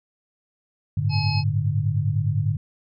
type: chord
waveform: sine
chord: G suspended second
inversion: none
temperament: equal with one note detuned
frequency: 100.12 / 110 / 146.83 Hz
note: G2 / A2 / D3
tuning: +37 / 0 / 0 cents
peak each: -24 dBFS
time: 0.97-2.57 s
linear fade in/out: 5 ms
type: harmonic tone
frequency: 852 Hz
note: G#5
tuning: 44 cents sharp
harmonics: 1 / 3 / 5 / 6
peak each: -32 / -32 / -32 / -32 dBFS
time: 1.09-1.44 s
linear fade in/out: 50 ms
effects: none